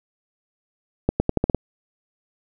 accelerating click train, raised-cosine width 2 ms, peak -4 dBFS, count 7, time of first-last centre 1.09-1.547 s, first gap 110 ms, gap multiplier 0.85, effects none

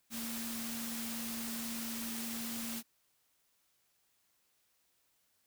sine tone in noise, 230 Hz, A#3, 23 cents flat, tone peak -41 dBFS, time 0.1-2.83 s, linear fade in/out 50 ms, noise white, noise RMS -42 dBFS, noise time 0.1-2.83 s, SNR -2 dB, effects white hiss -75 dBFS RMS until 5.46 s

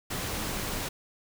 pink noise, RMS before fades -33 dBFS, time 0.1-0.89 s, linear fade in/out 10 ms, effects none

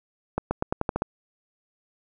accelerating click train, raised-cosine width 1 ms, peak -10 dBFS, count 8, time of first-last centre 0.38-1.021 s, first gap 130 ms, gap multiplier 0.88, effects none

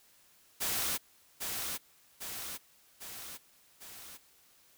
white noise with echo, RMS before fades -33 dBFS, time 0.6-0.98 s, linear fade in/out 20 ms, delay 800 ms, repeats 4, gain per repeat -4 dB, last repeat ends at 4.18 s, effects white hiss -64 dBFS RMS until 4.77 s

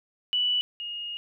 sine tone pair in turn, 2960 / 2858 Hz, F#7 / F7, 0 / +39 cents, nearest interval minor second, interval 61 cents, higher first, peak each -22 / -32 dBFS, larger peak first, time 0.33-0.61 / 0.8-1.17 s, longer second, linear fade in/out 0 ms, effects none

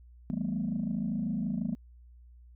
sine tone cluster, 163.3 / 191.3 / 217.2 / 243.7 Hz, E3 / G3 / A3 / B3, -16 / -42 / -22 / -23 cents, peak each -36 / -33 / -33 / -34 dBFS, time 0.3-1.75 s, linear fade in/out 0 ms, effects tanh soft clip ceiling -23 dBFS + added 60 Hz sine -51 dBFS peak until 2.55 s

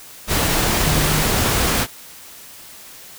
sine tone in noise, 152.7 Hz, D#3, 32 cents flat, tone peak -21 dBFS, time 0.81-1.25 s, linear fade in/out 50 ms, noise pink, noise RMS -18 dBFS, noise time 0.27-1.87 s, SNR -6 dB, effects white hiss -40 dBFS RMS until 3.18 s

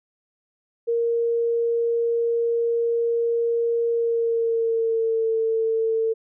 sine tone with pitch glide, 466.2 to 448.2 Hz, A#4 to A4, 0 to +32 cents, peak -19 dBFS, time 0.87-6.14 s, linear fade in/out 20 ms, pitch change -68 cents, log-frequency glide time 3.91-5.28 s, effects none

